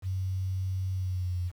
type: tone with pitch glide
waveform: sine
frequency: 94 to 89.29 Hz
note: F#2 to F2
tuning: +28 to +39 cents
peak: -28 dBFS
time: 0.02-1.52 s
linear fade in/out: 50 ms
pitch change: -89 cents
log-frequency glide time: 0.93-1.41 s
effects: 9-bit